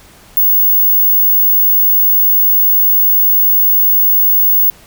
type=tone; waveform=sine; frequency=15630 Hz; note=B9; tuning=19 cents flat; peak=-7 dBFS; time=0.37-4.7 s; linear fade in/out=0 ms; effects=pink hiss -42 dBFS RMS until 4.86 s